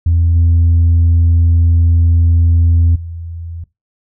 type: tone with level steps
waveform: sine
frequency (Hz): 84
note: E2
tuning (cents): +33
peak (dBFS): -7 / -5 / -23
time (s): 0.06-3.64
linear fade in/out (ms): 5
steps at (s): 0.35 / 2.95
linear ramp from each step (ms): 10
effects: noise-tail reverb RT60 0.2 s tail -19 dB re dry + tanh soft clip ceiling -5 dBFS